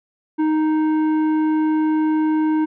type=tone with tanh clipping; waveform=sine; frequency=311.1 Hz; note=D#4; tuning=in tune; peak=-17 dBFS; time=0.38-2.66 s; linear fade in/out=20 ms; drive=10 dB; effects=none